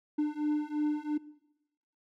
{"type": "beating tone pair", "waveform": "triangle", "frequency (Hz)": [297.9, 300.8], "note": ["D4", "D4"], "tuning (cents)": [25, 42], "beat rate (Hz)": 2.9, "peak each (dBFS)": -29, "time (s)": [0.18, 1.18], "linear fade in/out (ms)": 10, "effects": ["noise-tail reverb RT60 0.9 s tail -19 dB re dry"]}